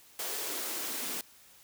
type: noise with high-pass filter sweep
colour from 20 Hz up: white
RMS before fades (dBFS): -36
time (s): 0.19-1.21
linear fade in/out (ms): 2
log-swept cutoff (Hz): 430 to 230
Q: 2.4
effects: white hiss -58 dBFS RMS until 1.63 s